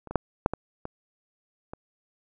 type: clicks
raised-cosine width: 1 ms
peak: -28 / -21 / -6 / -6 / -15 / -20 / -23 dBFS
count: 7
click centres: 0.073 / 0.11 / 0.157 / 0.461 / 0.536 / 0.854 / 1.735 s
effects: none